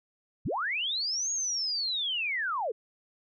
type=linear two-way sweep; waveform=sine; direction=up then down; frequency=41.83 to 6680 to 392.8 Hz; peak=-28 dBFS; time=0.45-2.72 s; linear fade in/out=10 ms; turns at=1.31 s; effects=none